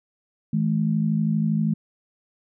sine tone pair together, 161.63 / 214.2 Hz, E3 / A3, -34 / -46 cents, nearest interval perfect fourth, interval 488 cents, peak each -22 dBFS, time 0.53-1.74 s, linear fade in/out 5 ms, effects none

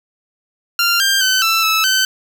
15% pulse tone with pitch steps, 1389 / 1589 / 1524 / 1331 / 1307 / 1530 Hz, F6 / G6 / G6 / E6 / E6 / G6, -10 / +23 / -49 / +16 / -15 / -42 cents, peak -6 dBFS, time 0.79-2.05 s, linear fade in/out 2 ms, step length 210 ms, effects none

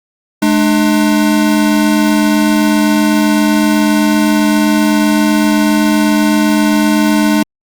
square tone pair together, 211.9 / 299.7 Hz, G#3 / D4, +35 / +35 cents, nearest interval tritone, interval 600 cents, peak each -12 dBFS, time 0.42-7.43 s, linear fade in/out 5 ms, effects Opus 48 kbps

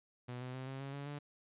sawtooth tone with pitch steps, 123.47 / 126.87 / 130.36 / 133.95 / 137.63 / 141.42 / 145.31 Hz, B2 / B2 / C3 / C3 / C#3 / C#3 / D3, 0 / +47 / -6 / +41 / -12 / +35 / -18 cents, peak -38 dBFS, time 0.28-1.19 s, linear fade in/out 10 ms, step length 130 ms, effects resampled to 8000 Hz

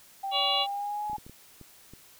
sine tone with pitch glide, 784 to 840.3 Hz, G5 to G#5, 0 to +20 cents, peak -30 dBFS, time 0.23-1.17 s, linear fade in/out 10 ms, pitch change +120 cents, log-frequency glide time 0.53-1.06 s
harmonic tone, 568 Hz, C#5, 42 cents sharp, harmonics 1 / 2 / 4 / 5 / 6 / 7, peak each -36 / -34 / -40 / -28 / -30 / -31 dBFS, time 0.31-0.67 s, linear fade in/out 50 ms
clicks, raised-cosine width 3 ms, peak -34 dBFS, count 7, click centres 1.098 / 1.132 / 1.183 / 1.265 / 1.296 / 1.613 / 1.936 s
effects white hiss -55 dBFS RMS until 2.19 s

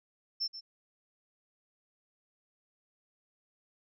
sine tone with echo, 5350 Hz, E8, 25 cents sharp, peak -29 dBFS, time 0.4-0.48 s, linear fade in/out 20 ms, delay 130 ms, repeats 1, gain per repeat -12 dB, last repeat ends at 0.61 s, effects tanh soft clip ceiling -25 dBFS

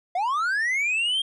triangle linear sweep, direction up, 682 to 3236 Hz, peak -20 dBFS, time 0.15-1.22 s, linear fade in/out 5 ms, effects resampled to 24000 Hz

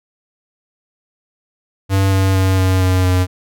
square tone with pitch steps, 96.9 / 95.79 / 94.69 / 93.6 / 92.52 / 91.46 Hz, G2 / G2 / F#2 / F#2 / F#2 / F#2, -20 / -39 / +41 / +20 / 0 / -20 cents, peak -12 dBFS, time 1.89-3.27 s, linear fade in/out 50 ms, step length 230 ms, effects none

